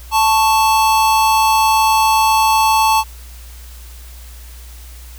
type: tone pair together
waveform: square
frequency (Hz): 881 / 1108.7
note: A5 / C#6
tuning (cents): +2 / 0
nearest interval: major third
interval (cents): 398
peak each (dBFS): -12 / -18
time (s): 0.11-3.04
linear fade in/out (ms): 50
effects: added 60 Hz sine -33 dBFS peak until 5.18 s + white hiss -42 dBFS RMS until 5.18 s